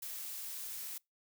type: noise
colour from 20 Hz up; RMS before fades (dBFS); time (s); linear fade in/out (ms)
blue; -43; 0.02-0.98; 5
effects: noise-tail reverb RT60 0.2 s tail -25 dB re dry